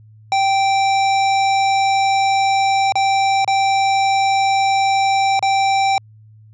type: tone with dropouts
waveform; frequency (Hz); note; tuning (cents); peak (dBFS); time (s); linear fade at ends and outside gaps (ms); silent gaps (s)
square; 781; G5; -7; -14; 0.32-5.98; 1; 2.922-2.955 / 3.446-3.477 / 5.393-5.426
effects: added 108 Hz sine -42 dBFS peak until 6.53 s + resampled to 16000 Hz